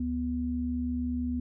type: tone pair together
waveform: sine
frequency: 72.54 / 246.6 Hz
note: D2 / B3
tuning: -21 / -2 cents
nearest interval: octave + major sixth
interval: 2119 cents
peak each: -34 / -29 dBFS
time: 0-1.4 s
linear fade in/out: 5 ms
effects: none